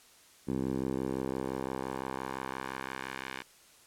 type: tone with band-pass filter sweep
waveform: 10% pulse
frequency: 65.8 Hz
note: C2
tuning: 10 cents sharp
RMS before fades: -36 dBFS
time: 0.47-3.43 s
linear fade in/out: 20 ms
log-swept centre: 260 to 2200 Hz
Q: 1.1
effects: white hiss -59 dBFS RMS until 3.86 s + low-pass 11000 Hz 12 dB/octave